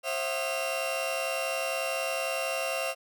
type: tone cluster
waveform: 40% pulse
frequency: 534 / 663 / 734 / 1232 / 2756 Hz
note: C5 / E5 / F#5 / D#6 / F7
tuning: +35 / +10 / -14 / -17 / -24 cents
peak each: -33 / -33 / -39 / -40 / -33 dBFS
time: 0.03-2.95 s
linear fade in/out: 50 ms
effects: none